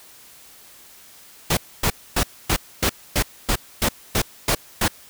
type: noise bursts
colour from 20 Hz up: pink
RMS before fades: -19 dBFS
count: 11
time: 1.5-4.881 s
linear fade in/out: 5 ms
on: 71 ms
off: 260 ms
effects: white hiss -47 dBFS RMS until 5.09 s